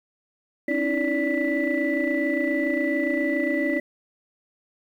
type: tone cluster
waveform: sine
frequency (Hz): 268.6 / 298.7 / 325.9 / 580 / 1976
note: C4 / D4 / E4 / D5 / B6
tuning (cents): +46 / +29 / -20 / -22 / 0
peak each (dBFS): -27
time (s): 0.68-3.8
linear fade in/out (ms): 5
effects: tanh soft clip ceiling -13 dBFS + 9-bit